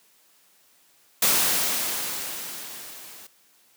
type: noise with level ramp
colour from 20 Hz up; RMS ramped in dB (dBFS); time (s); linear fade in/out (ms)
white; -19 to -45; 1.22-3.27; 5
effects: white hiss -60 dBFS RMS until 3.76 s + high-pass 150 Hz 12 dB/octave